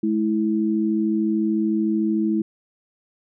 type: tone pair together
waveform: sine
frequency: 213.1 / 326.6 Hz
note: G#3 / E4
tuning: +45 / -16 cents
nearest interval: perfect fifth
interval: 739 cents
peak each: -21 dBFS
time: 0.03-2.42 s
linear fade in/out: 5 ms
effects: none